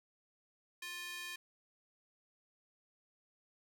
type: tone with high-pass filter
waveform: square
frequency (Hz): 351.6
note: F4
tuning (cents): +12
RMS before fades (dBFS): -45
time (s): 0.82-1.36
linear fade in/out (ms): 5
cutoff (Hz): 2100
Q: 1.6
effects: none